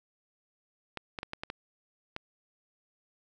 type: clicks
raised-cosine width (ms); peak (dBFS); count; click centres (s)
0.3; -20; 7; 0.973 / 1.188 / 1.231 / 1.334 / 1.435 / 1.501 / 2.164
effects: none